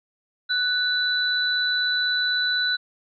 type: tone pair together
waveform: sine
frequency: 1490 / 3978 Hz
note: F#6 / B7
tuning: +12 / +12 cents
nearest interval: octave + perfect fourth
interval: 1700 cents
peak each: -23 dBFS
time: 0.49-2.77 s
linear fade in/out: 20 ms
effects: none